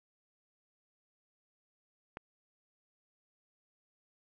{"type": "click", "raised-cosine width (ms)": 0.5, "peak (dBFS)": -26, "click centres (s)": 2.171, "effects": []}